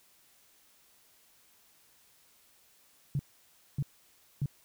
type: tone bursts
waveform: sine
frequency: 141 Hz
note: C#3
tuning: 30 cents sharp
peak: -27 dBFS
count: 3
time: 3.15-4.459 s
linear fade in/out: 2 ms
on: 43 ms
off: 590 ms
effects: white hiss -64 dBFS RMS until 4.64 s